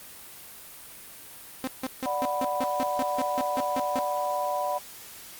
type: tone bursts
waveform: sawtooth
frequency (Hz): 260.8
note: C4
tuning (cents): -5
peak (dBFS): -24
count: 13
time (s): 1.64-3.989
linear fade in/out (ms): 0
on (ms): 33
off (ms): 160
type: chord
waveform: sine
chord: B minor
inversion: first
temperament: equal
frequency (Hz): 587.3 / 740 / 987.8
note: D5 / F#5 / B5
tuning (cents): 0 / 0 / 0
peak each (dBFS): -30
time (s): 2.05-4.79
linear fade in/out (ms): 20
effects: white hiss -45 dBFS RMS until 5.39 s + Opus 32 kbps